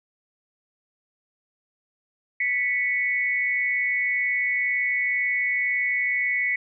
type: tone pair together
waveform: sine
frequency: 1975.1 / 2217 Hz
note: B6 / C#7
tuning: 0 / 0 cents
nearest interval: major second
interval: 200 cents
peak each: -24 dBFS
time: 2.4-6.56 s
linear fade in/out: 5 ms
effects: none